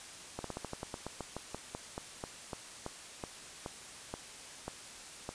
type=slowing click train; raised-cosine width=1 ms; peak=-24 dBFS; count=22; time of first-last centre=0.39-5.291 s; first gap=53 ms; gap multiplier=1.13; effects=white hiss -49 dBFS RMS until 5.34 s + resampled to 22050 Hz